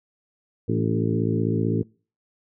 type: harmonic tone with a mistuned harmonic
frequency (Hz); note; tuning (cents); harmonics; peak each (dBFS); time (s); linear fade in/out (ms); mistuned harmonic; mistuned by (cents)
55.7; A1; +22; 2 / 3 / 4 / 5 / 6 / 7 / 8; -25 / -27 / -28 / -29 / -30 / -30 / -31; 0.68-1.83; 10; 5; +32
effects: noise-tail reverb RT60 0.4 s tail -26 dB re dry